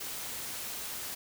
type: noise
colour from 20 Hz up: white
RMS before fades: -39 dBFS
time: 0-1.15 s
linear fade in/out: 10 ms
effects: none